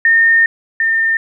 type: tone pair in turn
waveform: sine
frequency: 1826 / 1809.2 Hz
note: A#6 / A6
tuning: -36 / +48 cents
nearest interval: unison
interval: 16 cents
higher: first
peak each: -7 / -11 dBFS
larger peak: first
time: 0.05-0.46 / 0.8-1.17 s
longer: first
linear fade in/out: 2 ms
effects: none